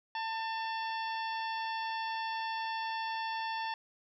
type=harmonic tone with a mistuned harmonic; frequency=896 Hz; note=A5; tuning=31 cents sharp; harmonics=1 / 2 / 3 / 4 / 5 / 6; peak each=-35 / -41 / -45 / -47 / -49 / -51 dBFS; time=0.15-3.74 s; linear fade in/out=2 ms; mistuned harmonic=4; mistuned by=-69 cents; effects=12-bit